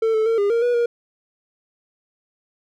triangle tone with pitch steps, 447.8 / 437.3 / 454.9 / 404.8 / 464.7 / 485.1 / 473.4 Hz, A4 / A4 / A#4 / G#4 / A#4 / B4 / A#4, +30 / -11 / -42 / -44 / -5 / -31 / +27 cents, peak -14 dBFS, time 0.02-0.86 s, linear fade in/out 5 ms, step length 120 ms, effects none

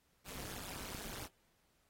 pink noise with amplitude modulation, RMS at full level -42 dBFS, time 0.24-1.29 s, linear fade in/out 50 ms, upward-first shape sine, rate 198 Hz, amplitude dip 100%, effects pink hiss -75 dBFS RMS until 1.89 s + AAC 48 kbps

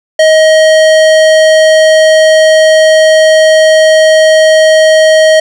sine tone with hard clipping, 630 Hz, D#5, 21 cents sharp, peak -4 dBFS, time 0.19-5.4 s, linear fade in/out 5 ms, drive 17 dB, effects none

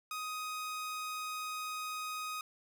sawtooth tone, 1252 Hz, D#6, 10 cents sharp, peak -34 dBFS, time 0.11-2.41 s, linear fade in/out 2 ms, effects none

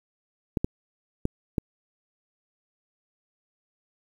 clicks, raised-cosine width 3 ms, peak -11 dBFS, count 4, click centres 0.572 / 0.645 / 1.254 / 1.582 s, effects 8-bit

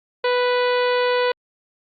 harmonic tone, 493.9 Hz, B4, in tune, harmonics 1 / 2 / 3 / 4 / 5 / 6 / 7 / 8 / 9, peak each -18 / -24 / -28 / -30 / -32 / -34 / -35 / -36 / -37 dBFS, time 0.24-1.32 s, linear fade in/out 5 ms, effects Opus 48 kbps

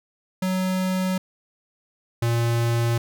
square tone pair in turn, 186.1 / 117.24 Hz, F#3 / A#2, +10 / +10 cents, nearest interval minor sixth, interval 800 cents, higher first, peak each -22 / -20 dBFS, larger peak second, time 0.42-1.18 / 2.22-2.98 s, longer neither, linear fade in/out 5 ms, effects none

